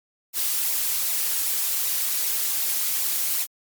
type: noise with flanger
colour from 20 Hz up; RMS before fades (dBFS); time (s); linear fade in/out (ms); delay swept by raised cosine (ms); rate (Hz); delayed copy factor
blue; -24; 0.33-3.47; 50; 0.61 to 5.31; 2.6; -0.5
effects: MP3 96 kbps